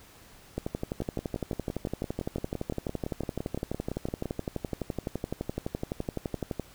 two click trains, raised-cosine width 2 ms, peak -17 / -19 dBFS, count 72 / 20, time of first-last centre 0.58-6.597 / 1.02-4.257 s, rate 11.8 / 5.87 Hz, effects pink hiss -54 dBFS RMS until 6.74 s

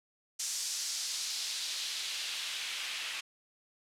white noise with band-pass filter sweep, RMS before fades -37 dBFS, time 0.39-3.21 s, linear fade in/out 10 ms, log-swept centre 6300 to 2500 Hz, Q 1.6, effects low-pass 12000 Hz 12 dB/octave

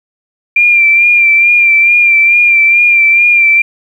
sine tone with vibrato, 2377 Hz, D7, 20 cents sharp, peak -4 dBFS, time 0.56-3.62 s, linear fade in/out 5 ms, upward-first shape sine, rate 2.3 Hz, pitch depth 36 cents each way, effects 7-bit

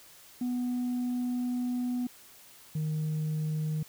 sine tone pair in turn, 246.9 / 154.82 Hz, B3 / D#3, 0 / -8 cents, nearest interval minor sixth, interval 808 cents, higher first, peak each -26 dBFS, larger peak neither, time 0.41-2.07 / 2.75-3.83 s, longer first, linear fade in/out 5 ms, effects tanh soft clip ceiling -27 dBFS + white hiss -54 dBFS RMS until 3.88 s

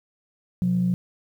sine tone pair together, 126.04 / 180 Hz, B2 / F#3, +36 / -47 cents, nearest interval tritone, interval 617 cents, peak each -27 / -19 dBFS, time 0.62-0.94 s, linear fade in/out 0 ms, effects tanh soft clip ceiling -13 dBFS + 9-bit

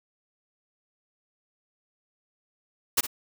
white noise with echo, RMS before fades -21 dBFS, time 2.97-3.01 s, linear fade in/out 10 ms, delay 59 ms, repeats 1, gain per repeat -12 dB, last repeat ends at 3.069 s, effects none

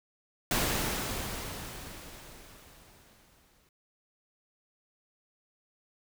pink noise with exponential decay, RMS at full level -27 dBFS, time 0.51-3.69 s, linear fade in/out 2 ms, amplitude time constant 690 ms, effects none

